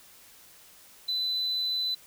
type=tone; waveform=triangle; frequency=4007 Hz; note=B7; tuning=24 cents sharp; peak=-24 dBFS; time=1.08-1.95 s; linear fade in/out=10 ms; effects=tanh soft clip ceiling -23 dBFS + white hiss -54 dBFS RMS until 2.06 s